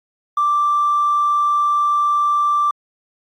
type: tone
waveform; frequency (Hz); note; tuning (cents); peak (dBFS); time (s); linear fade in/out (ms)
triangle; 1174.7; D6; 0; -10; 0.37-2.71; 5
effects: tanh soft clip ceiling -11 dBFS + AAC 64 kbps